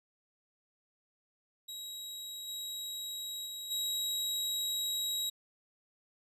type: tone with level steps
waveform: sawtooth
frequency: 3836 Hz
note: A#7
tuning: 49 cents sharp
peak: -38 / -35 / -37 / -29 dBFS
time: 1.68-5.3 s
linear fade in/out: 10 ms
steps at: 2.47 / 3.45 / 3.7 s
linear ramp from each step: 20 ms
effects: resampled to 32000 Hz

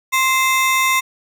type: ring-modulated tone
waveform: 35% pulse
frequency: 1568 Hz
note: G6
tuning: in tune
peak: -9 dBFS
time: 0.12-1.01 s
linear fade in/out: 20 ms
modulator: 515 Hz
effects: none

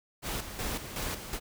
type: noise with tremolo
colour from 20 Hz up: pink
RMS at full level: -34 dBFS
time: 0.22-1.4 s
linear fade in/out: 50 ms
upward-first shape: square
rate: 2.7 Hz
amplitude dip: 60%
effects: none

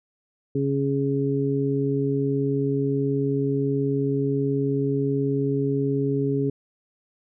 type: harmonic tone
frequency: 138.59 Hz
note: C#3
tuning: in tune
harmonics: 1 / 2 / 3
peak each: -25 / -25 / -25 dBFS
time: 0.55-6.5 s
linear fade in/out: 5 ms
effects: none

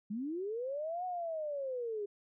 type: linear two-way sweep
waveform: sine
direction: up then down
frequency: 196 to 740 to 399.2 Hz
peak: -35 dBFS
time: 0.1-2.06 s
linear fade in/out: 10 ms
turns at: 1.05 s
effects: none

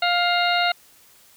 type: harmonic tone with a mistuned harmonic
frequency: 703 Hz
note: F5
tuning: 11 cents sharp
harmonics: 1 / 2 / 3 / 4 / 5 / 6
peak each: -21 / -24 / -26 / -27 / -28 / -29 dBFS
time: 0.02-0.72 s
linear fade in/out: 5 ms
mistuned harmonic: 5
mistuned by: +120 cents
effects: white hiss -53 dBFS RMS until 1.36 s

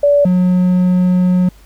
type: tone pair in turn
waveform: sine / triangle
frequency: 576 / 181.43 Hz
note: D5 / F#3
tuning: -34 / -34 cents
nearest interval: octave + minor sixth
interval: 2000 cents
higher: first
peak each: -7 dBFS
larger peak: neither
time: 0.03-0.25 / 0.25-1.49 s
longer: second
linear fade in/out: 5 ms
effects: added 50 Hz sine -41 dBFS peak until 1.65 s + pink hiss -49 dBFS RMS until 1.65 s

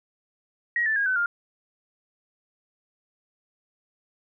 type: tone with pitch steps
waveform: sine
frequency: 1897 / 1759.8 / 1632.5 / 1514.4 / 1404.8 Hz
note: A#6 / A6 / G#6 / F#6 / F6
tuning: +30 / 0 / -30 / +40 / +10 cents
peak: -21 dBFS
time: 0.76-1.26 s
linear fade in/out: 2 ms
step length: 100 ms
effects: none

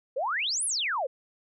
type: exponential two-way sweep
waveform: sine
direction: up then down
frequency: 480 to 11175 to 480 Hz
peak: -26 dBFS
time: 0.16-1.07 s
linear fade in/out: 10 ms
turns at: 0.65 s
effects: none

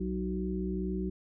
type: harmonic tone with a mistuned harmonic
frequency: 62.2 Hz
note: B1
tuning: 13 cents sharp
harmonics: 1 / 3 / 5 / 6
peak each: -37 / -33 / -39 / -37 dBFS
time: 0-1.1 s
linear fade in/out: 10 ms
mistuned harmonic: 1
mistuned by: -48 cents
effects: none

